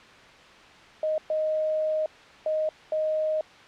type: tone bursts at uneven times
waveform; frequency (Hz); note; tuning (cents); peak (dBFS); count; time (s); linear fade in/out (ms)
sine; 622.3; D#5; 0; -23; 4; 1.03-1.18 / 1.3-2.06 / 2.46-2.69 / 2.92-3.41; 2
effects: white hiss -49 dBFS RMS until 3.67 s + low-pass 3000 Hz 12 dB/octave